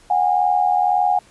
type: tone pair together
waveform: sine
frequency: 730 / 811.8 Hz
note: F#5 / G#5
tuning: -24 / -40 cents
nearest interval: major second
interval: 184 cents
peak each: -17 dBFS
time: 0.1-1.19 s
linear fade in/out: 5 ms
effects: pink hiss -51 dBFS RMS until 1.3 s + resampled to 24000 Hz